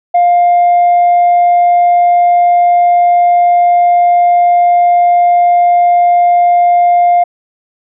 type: tone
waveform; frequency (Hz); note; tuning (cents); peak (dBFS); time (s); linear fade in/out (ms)
sine; 703; F5; +11; -3; 0.14-7.24; 10
effects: tanh soft clip ceiling -3 dBFS